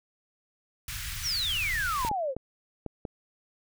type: band-stop noise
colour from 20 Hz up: pink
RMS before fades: -36 dBFS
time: 0.88-2.09 s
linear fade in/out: 2 ms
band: 120 to 1500 Hz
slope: 24 dB/octave
type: exponential sweep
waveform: sine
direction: down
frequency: 6150 to 493.9 Hz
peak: -27 dBFS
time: 1.22-2.35 s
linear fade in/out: 50 ms
type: clicks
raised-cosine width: 2 ms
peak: -21 dBFS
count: 5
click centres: 2.049 / 2.114 / 2.366 / 2.863 / 3.052 s
effects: none